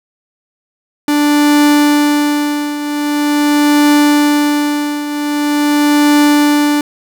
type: tone with tremolo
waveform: 45% pulse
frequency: 293.7 Hz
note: D4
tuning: in tune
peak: -6 dBFS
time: 1.08-6.81 s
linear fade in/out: 2 ms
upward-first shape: triangle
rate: 0.44 Hz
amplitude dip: 75%
effects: none